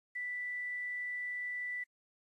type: tone with quantisation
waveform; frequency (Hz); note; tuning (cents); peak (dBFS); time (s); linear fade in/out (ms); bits
sine; 1975.5; B6; 0; -36; 0.15-1.84; 10; 11
effects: AAC 32 kbps